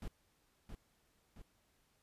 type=noise with echo; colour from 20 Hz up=brown; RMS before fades=-43 dBFS; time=0.02-0.08 s; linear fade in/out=2 ms; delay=670 ms; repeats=2; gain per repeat=-5 dB; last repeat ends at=1.42 s; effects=pink hiss -75 dBFS RMS until 2.02 s + resampled to 32000 Hz